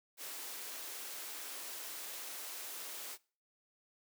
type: high-pass noise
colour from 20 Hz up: white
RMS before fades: -45 dBFS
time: 0.17-3.18 s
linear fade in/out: 50 ms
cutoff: 290 Hz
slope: 24 dB/octave
effects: noise-tail reverb RT60 0.4 s tail -23 dB re dry